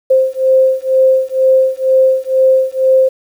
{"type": "beating tone pair", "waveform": "sine", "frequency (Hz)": [523.3, 525.4], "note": ["C5", "C5"], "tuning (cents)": [0, 7], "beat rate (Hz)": 2.1, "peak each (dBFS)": -11, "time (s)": [0.1, 3.09], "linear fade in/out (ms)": 10, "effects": ["7-bit"]}